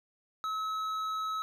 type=tone with hard clipping; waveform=triangle; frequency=1290 Hz; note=E6; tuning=38 cents flat; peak=-33 dBFS; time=0.44-1.42 s; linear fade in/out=0 ms; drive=10 dB; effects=none